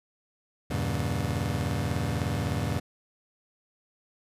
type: chord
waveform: 30% pulse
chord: E diminished seventh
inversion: none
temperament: just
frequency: 82.41 / 98.89 / 118.67 / 142.4 Hz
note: E2 / G2 / Bb2 / Db3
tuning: 0 / +16 / +31 / +47 cents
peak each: -30 dBFS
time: 0.7-2.8 s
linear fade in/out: 10 ms
effects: resampled to 32000 Hz